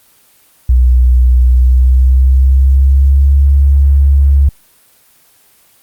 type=tone with pitch glide; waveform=sine; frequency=62 to 69.59 Hz; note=B1 to C#2; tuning=+7 to +7 cents; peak=-4 dBFS; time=0.69-4.49 s; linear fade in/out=5 ms; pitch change=+200 cents; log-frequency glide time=1.46-3.36 s; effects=white hiss -48 dBFS RMS until 5.82 s + Opus 24 kbps